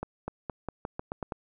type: accelerating click train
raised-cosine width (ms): 1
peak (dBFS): -19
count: 9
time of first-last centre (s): 0.03-1.322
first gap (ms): 250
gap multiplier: 0.87
effects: none